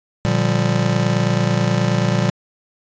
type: chord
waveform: square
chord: G minor seventh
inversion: first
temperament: just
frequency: 117.6 / 147 / 176.4 / 196 Hz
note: Bb2 / D3 / F3 / G3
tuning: +16 / +2 / +18 / 0 cents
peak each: -20 / -23 / -22 / -23 dBFS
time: 0.25-2.3 s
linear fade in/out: 0 ms
effects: resampled to 16000 Hz